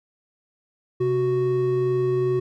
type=tone pair together; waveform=triangle; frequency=130.81 / 370 Hz; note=C3 / F#4; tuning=0 / 0 cents; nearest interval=octave + tritone; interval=1800 cents; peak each=-24 / -18 dBFS; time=1-2.4 s; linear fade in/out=10 ms; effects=none